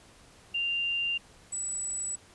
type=tone pair in turn; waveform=sine; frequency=2787 / 7883 Hz; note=F7 / B8; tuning=-4 / -4 cents; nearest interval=octave + tritone; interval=1800 cents; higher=second; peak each=-27 / -31 dBFS; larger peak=first; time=0.54-1.18 / 1.52-2.16 s; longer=neither; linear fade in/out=10 ms; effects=pink hiss -56 dBFS RMS until 2.34 s + resampled to 24000 Hz